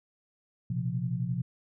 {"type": "chord", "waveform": "sine", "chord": "Bb suspended second", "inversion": "none", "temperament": "equal with one note detuned", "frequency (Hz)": [119.4, 130.81, 174.61], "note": ["Bb2", "C3", "F3"], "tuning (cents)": [42, 0, 0], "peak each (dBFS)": [-33, -32, -33], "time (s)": [0.7, 1.42], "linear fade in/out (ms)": 5, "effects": []}